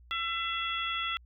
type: harmonic tone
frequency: 672 Hz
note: E5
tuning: 33 cents sharp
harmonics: 2 / 3 / 4 / 5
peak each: -34 / -38 / -37 / -35 dBFS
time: 0.11-1.17 s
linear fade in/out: 0 ms
effects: added 60 Hz sine -53 dBFS peak until 1.25 s